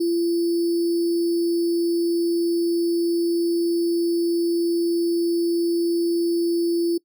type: tone with sample-and-hold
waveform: sine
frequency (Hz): 340.4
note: F4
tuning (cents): -44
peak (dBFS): -18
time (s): 0-6.98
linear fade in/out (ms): 10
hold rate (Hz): 4900
effects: noise-tail reverb RT60 0.1 s tail -22 dB re dry